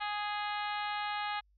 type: harmonic tone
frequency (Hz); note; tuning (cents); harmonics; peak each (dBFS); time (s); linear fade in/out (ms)
415.3; G#4; 0; 2 / 3 / 4 / 5 / 6 / 7 / 8 / 9 / 10; -36 / -40 / -42 / -44 / -46 / -47 / -48 / -49 / -50; 0-1.41; 20
effects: added 50 Hz sine -65 dBFS peak until 1.57 s